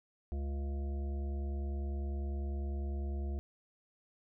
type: harmonic tone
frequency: 70 Hz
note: C#2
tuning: 18 cents sharp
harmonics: 1 / 3 / 5 / 7 / 9 / 10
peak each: -34 / -47 / -48 / -58 / -57 / -56 dBFS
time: 0.32-3.39 s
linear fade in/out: 0 ms
effects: none